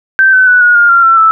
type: tone with pitch steps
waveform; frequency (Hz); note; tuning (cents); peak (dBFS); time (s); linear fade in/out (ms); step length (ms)
sine; 1555 / 1518.6 / 1483.1 / 1448.4 / 1414.5 / 1381.4 / 1349 / 1317.4; G6 / F#6 / F#6 / F#6 / F6 / F6 / E6 / E6; -14 / +45 / +4 / -37 / +22 / -19 / +40 / -1; -3; 0.19-1.31; 0; 140
effects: none